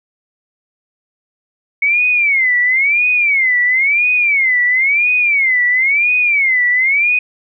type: tone with vibrato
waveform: sine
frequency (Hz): 2206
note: C#7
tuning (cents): -9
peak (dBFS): -10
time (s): 1.82-7.19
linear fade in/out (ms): 5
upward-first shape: sine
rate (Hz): 0.98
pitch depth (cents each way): 210
effects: none